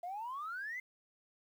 sine exponential sweep, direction up, 680 to 2100 Hz, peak -38 dBFS, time 0.03-0.8 s, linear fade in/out 5 ms, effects tanh soft clip ceiling -34 dBFS + 11-bit

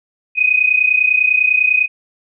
sine tone pair together, 2490 / 2520 Hz, D#7 / D#7, +1 / +21 cents, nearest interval unison, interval 20 cents, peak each -13 / -14 dBFS, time 0.35-1.88 s, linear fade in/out 50 ms, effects none

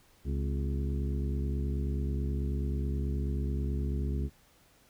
harmonic tone with a mistuned harmonic, 69.3 Hz, C#2, in tune, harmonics 1 / 2 / 3 / 4 / 5 / 6, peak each -30 / -36 / -40 / -42 / -44 / -46 dBFS, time 0.24-4.3 s, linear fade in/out 50 ms, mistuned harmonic 4, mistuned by -98 cents, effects pink hiss -63 dBFS RMS until 4.89 s

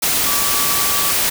sine tone in noise, 1150 Hz, D6, 37 cents flat, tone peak -25 dBFS, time 0.26-1.12 s, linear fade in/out 10 ms, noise white, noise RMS -17 dBFS, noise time 0.02-1.3 s, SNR -11 dB, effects none

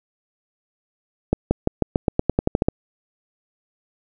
accelerating click train, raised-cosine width 2 ms, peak -3 dBFS, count 13, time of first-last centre 1.33-2.685 s, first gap 180 ms, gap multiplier 0.91, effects none

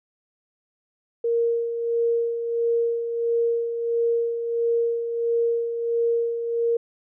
sine tone with tremolo, 466.2 Hz, A#4, in tune, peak -18 dBFS, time 1.24-6.77 s, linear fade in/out 5 ms, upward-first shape sine, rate 1.5 Hz, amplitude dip 55%, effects none

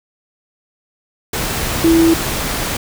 sine tone in noise, 329.6 Hz, E4, in tune, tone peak -8 dBFS, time 1.84-2.14 s, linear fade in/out 5 ms, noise pink, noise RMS -20 dBFS, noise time 1.33-2.77 s, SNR +9 dB, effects none

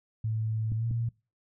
sine tone with pitch glide, 110.3 to 116.25 Hz, A2 to A#2, +5 to -4 cents, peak -27 dBFS, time 0.24-1.09 s, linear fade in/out 5 ms, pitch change +91 cents, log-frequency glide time 0.76-0.86 s
clicks, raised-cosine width 5 ms, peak -23 dBFS, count 2, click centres 0.72 / 0.911 s
effects noise-tail reverb RT60 0.3 s tail -23 dB re dry

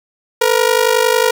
sawtooth ring-modulated tone, 474 Hz, A#4, 29 cents sharp, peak -4 dBFS, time 0.41-1.31 s, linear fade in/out 5 ms, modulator 25.5 Hz, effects none

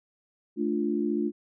sine chord, D minor, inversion second, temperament equal, 220 / 293.7 / 349.2 Hz, A3 / D4 / F4, 0 / 0 / 0 cents, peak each -29 dBFS, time 0.56-1.32 s, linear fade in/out 50 ms, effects none

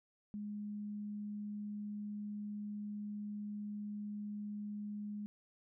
sine tone, 207.7 Hz, G#3, in tune, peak -40 dBFS, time 0.34-5.26 s, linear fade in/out 0 ms, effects none

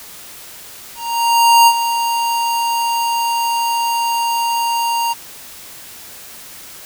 square tone with ADSR envelope, 932.3 Hz, A#5, in tune, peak -6 dBFS, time 0.95-5.14 s, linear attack 720 ms, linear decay 58 ms, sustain -10 dB, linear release 21 ms, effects white hiss -36 dBFS RMS until 6.85 s

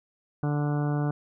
harmonic tone, 146.83 Hz, D3, in tune, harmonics 1 / 2 / 3 / 4 / 5 / 6 / 7 / 8 / 9 / 10, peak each -25 / -31 / -37 / -40 / -38 / -44 / -46 / -44 / -48 / -44 dBFS, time 0.43-1.11 s, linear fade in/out 2 ms, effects none

